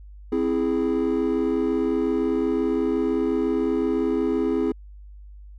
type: chord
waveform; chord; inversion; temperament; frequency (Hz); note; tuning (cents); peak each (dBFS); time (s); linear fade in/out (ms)
triangle; C augmented; none; equal; 261.6 / 329.6 / 415.3; C4 / E4 / G#4; 0 / 0 / 0; -22; 0.32-4.72; 5
effects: tanh soft clip ceiling -12 dBFS + added 50 Hz sine -40 dBFS peak until 5.58 s